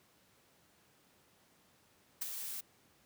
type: noise with ADSR envelope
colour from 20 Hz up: blue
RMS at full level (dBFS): -35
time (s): 2.21-2.61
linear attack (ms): 10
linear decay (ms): 14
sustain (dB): -7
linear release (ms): 9
effects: pink hiss -68 dBFS RMS until 3.05 s + high-pass 100 Hz 12 dB/octave